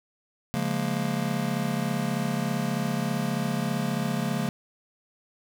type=chord; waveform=square; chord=Bb minor seventh; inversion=first; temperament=just; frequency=139.85 / 174.81 / 209.8 / 233.1 Hz; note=Db3 / F3 / Ab3 / Bb3; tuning=+16 / +2 / +18 / 0 cents; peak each=-32 dBFS; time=0.54-4.49 s; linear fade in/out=0 ms; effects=none